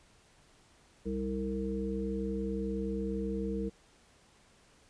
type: harmonic tone with a mistuned harmonic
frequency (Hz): 65.41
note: C2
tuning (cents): 0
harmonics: 1 / 3 / 5 / 7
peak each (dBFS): -39 / -35 / -39 / -37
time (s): 1.05-3.7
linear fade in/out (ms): 20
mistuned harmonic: 5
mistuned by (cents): -18
effects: pink hiss -63 dBFS RMS until 4.89 s + resampled to 22050 Hz